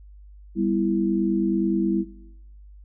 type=chord; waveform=sine; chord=E minor; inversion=first; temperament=just; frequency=197.78 / 247.2 / 329.6 Hz; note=G3 / B3 / E4; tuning=+16 / +2 / 0 cents; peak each=-23 / -28 / -23 dBFS; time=0.55-2.05 s; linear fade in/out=50 ms; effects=noise-tail reverb RT60 0.9 s tail -19 dB re dry + added 50 Hz sine -43 dBFS peak until 2.84 s